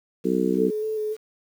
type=harmonic tone; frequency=63.2 Hz; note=B1; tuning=41 cents sharp; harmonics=3 / 4 / 5 / 6 / 7; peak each=-26 / -26 / -26 / -26 / -26 dBFS; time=0.24-0.71 s; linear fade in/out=20 ms
type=tone with vibrato; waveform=sine; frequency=431.3 Hz; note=A4; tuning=35 cents flat; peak=-24 dBFS; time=0.53-1.17 s; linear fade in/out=50 ms; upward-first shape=square; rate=3.4 Hz; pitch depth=17 cents each way
effects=8-bit